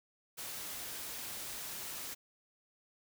white noise, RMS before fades -43 dBFS, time 0.37-2.15 s, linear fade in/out 20 ms, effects none

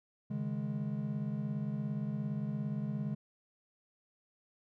triangle chord, C# suspended second, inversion none, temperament just, 138.59 / 155.92 / 207.9 Hz, C#3 / D#3 / G#3, 0 / +4 / +2 cents, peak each -36 / -38 / -35 dBFS, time 0.3-3.15 s, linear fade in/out 10 ms, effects none

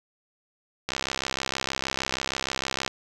click train, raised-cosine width 0.2 ms, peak -9 dBFS, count 133, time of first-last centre 0.89-2.878 s, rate 66.4 Hz, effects none

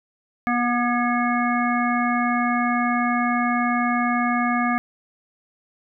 harmonic tone with a mistuned harmonic, 242.1 Hz, B3, 34 cents flat, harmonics 1 / 3 / 5 / 7 / 9, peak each -22 / -25 / -25 / -28 / -29 dBFS, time 0.47-4.78 s, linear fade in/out 0 ms, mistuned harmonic 7, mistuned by -19 cents, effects none

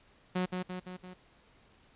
sawtooth tone with echo, 182.6 Hz, F#3, 23 cents flat, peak -25 dBFS, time 0.35-0.46 s, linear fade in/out 10 ms, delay 170 ms, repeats 4, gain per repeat -4 dB, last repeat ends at 1.14 s, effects pink hiss -63 dBFS RMS until 1.95 s + resampled to 8000 Hz

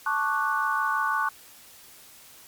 sine chord, D major seventh, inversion second, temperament equal, 880 / 1108.7 / 1174.7 / 1480 Hz, A5 / C#6 / D6 / F#6, 0 / 0 / 0 / 0 cents, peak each -30 / -27 / -30 / -27 dBFS, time 0.06-1.29 s, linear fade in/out 5 ms, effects white hiss -50 dBFS RMS until 2.47 s + MP3 96 kbps

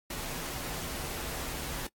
pink noise with comb filter, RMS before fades -37 dBFS, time 0.1-1.87 s, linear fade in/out 5 ms, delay 9.8 ms, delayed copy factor -0.5, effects noise-tail reverb RT60 0.1 s tail -24 dB re dry + AAC 64 kbps

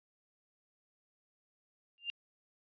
sine tone with exponential growth, 2794 Hz, F7, in tune, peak -31 dBFS, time 1.98-2.1 s, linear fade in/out 0 ms, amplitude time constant 26 ms, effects resampled to 11025 Hz

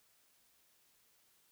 silence, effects white hiss -71 dBFS RMS until 1.51 s

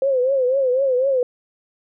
sine tone with vibrato, 523.3 Hz, C5, in tune, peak -15 dBFS, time 0.02-1.23 s, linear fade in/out 2 ms, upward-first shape triangle, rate 4 Hz, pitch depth 120 cents each way, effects none

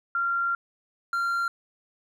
sine / triangle tone pair in turn, 1382 / 1382 Hz, F6 / F6, -19 / -19 cents, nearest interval unison, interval 0 cents, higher neither, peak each -23 / -22 dBFS, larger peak second, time 0.15-0.55 / 1.13-1.48 s, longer first, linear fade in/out 2 ms, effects none

